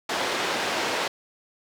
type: band-pass noise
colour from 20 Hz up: pink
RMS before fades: -27 dBFS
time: 0.09-1.08 s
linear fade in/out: 5 ms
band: 390 to 4700 Hz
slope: 12 dB/octave
effects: none